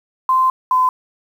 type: tone pair in turn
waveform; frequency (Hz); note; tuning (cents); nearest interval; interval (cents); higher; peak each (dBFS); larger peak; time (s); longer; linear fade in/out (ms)
sine; 1038 / 1019.6; C6 / C6; -14 / -45; unison; 31; first; -11; neither; 0.29-0.5 / 0.71-0.89; first; 2
effects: 7-bit